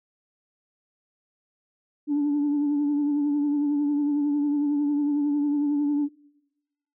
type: tone with vibrato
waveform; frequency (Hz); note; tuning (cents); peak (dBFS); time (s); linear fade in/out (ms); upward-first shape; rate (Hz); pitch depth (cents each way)
sine; 290.7; D4; -18; -19; 2.07-6.09; 50; triangle; 11; 41
effects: noise-tail reverb RT60 1.0 s tail -25 dB re dry + tanh soft clip ceiling -18 dBFS